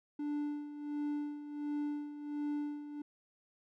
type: tone with tremolo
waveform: triangle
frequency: 293.7 Hz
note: D4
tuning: in tune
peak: -31 dBFS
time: 0.19-3.02 s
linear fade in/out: 5 ms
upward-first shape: sine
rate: 1.4 Hz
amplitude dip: 70%
effects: none